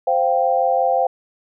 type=chord; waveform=sine; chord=C suspended fourth; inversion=none; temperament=equal; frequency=523.3 / 698.5 / 784 Hz; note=C5 / F5 / G5; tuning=0 / 0 / 0 cents; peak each=-19 dBFS; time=0.07-1.07 s; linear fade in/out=5 ms; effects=none